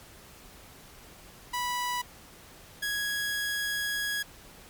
sawtooth tone pair in turn, 983 / 1662.3 Hz, B5 / G#6, -8 / +1 cents, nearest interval major sixth, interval 909 cents, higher second, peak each -25 dBFS, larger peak neither, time 1.53-2.02 / 2.82-4.23 s, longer second, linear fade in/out 10 ms, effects pink hiss -51 dBFS RMS until 4.69 s + MP3 96 kbps

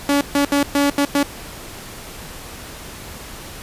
sawtooth tone bursts at uneven times, 284.3 Hz, C#4, 44 cents sharp, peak -10 dBFS, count 6, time 0.09-0.21 / 0.35-0.45 / 0.52-0.63 / 0.75-0.9 / 0.98-1.05 / 1.15-1.23 s, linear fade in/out 2 ms, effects pink hiss -35 dBFS RMS until 3.62 s + resampled to 32000 Hz

